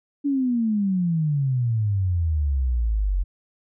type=exponential sweep; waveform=sine; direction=down; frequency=290 to 44.3 Hz; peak=-19 dBFS; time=0.24-3.24 s; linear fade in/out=20 ms; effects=none